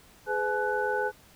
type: tone cluster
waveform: sine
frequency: 418.1 / 505 / 854 / 1490 Hz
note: G#4 / B4 / G#5 / F#6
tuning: +12 / +39 / +48 / +12 cents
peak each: -31 dBFS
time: 0.26-1.12 s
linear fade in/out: 50 ms
effects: pink hiss -56 dBFS RMS until 1.35 s